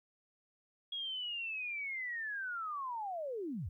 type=linear sweep; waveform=sine; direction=down; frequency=3322 to 64.2 Hz; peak=-37 dBFS; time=0.92-3.69 s; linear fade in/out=5 ms; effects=13-bit